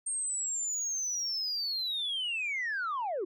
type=linear sweep; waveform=sine; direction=down; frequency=8670 to 329.6 Hz; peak=-29 dBFS; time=0.06-3.25 s; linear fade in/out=10 ms; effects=tanh soft clip ceiling -28 dBFS